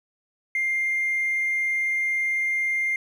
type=tone with hard clipping; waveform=sine; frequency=2106 Hz; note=C7; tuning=11 cents sharp; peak=-22 dBFS; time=0.55-2.96 s; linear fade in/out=2 ms; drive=1 dB; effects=none